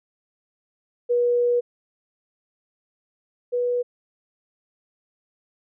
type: tone pair in turn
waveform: sine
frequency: 483.5 / 488.6 Hz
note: B4 / B4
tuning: -37 / -19 cents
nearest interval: unison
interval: 18 cents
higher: second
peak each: -17 / -20 dBFS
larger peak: first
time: 1.09-1.61 / 3.52-3.83 s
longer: first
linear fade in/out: 20 ms
effects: none